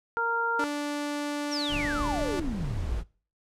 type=harmonic tone; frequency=463.9 Hz; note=A#4; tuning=8 cents flat; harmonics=1 / 2 / 3; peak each=-33 / -30 / -27 dBFS; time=0.17-0.64 s; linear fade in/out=0 ms
type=tone; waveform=sawtooth; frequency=292.1 Hz; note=D4; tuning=9 cents flat; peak=-25 dBFS; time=0.59-2.4 s; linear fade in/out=5 ms
type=exponential sweep; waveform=sine; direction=down; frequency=5920 to 42.09 Hz; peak=-30 dBFS; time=1.51-3.04 s; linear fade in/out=20 ms
type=noise; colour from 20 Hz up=brown; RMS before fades=-34 dBFS; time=1.68-3.04 s; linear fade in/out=50 ms
effects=noise-tail reverb RT60 0.4 s tail -23 dB re dry + low-pass 10000 Hz 12 dB/octave